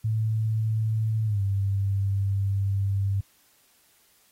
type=tone with pitch glide; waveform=sine; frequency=110 to 98.57 Hz; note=A2 to G2; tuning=0 to +10 cents; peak=-22 dBFS; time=0.04-3.21 s; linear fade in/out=10 ms; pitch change=-190 cents; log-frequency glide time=1.25-1.41 s; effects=white hiss -62 dBFS RMS until 4.31 s + AAC 48 kbps